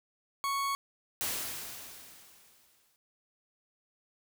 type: tone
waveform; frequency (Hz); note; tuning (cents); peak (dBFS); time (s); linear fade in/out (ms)
40% pulse; 1108.7; C#6; 0; -29; 0.44-0.75; 0
type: noise with exponential decay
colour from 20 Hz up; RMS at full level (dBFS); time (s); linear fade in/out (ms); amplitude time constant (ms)
white; -32; 1.21-2.96; 0; 380
effects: none